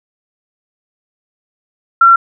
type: tone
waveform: sine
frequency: 1362 Hz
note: F6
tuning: 44 cents flat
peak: -3 dBFS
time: 2.01-2.16 s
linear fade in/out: 5 ms
effects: none